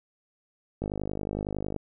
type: click train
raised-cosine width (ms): 2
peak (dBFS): -18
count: 49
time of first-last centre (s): 0.82-1.763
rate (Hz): 50.9
effects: none